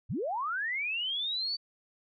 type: linear sweep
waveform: sine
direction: up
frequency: 65.41 to 4599 Hz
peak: -30 dBFS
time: 0.09-1.57 s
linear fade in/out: 20 ms
effects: none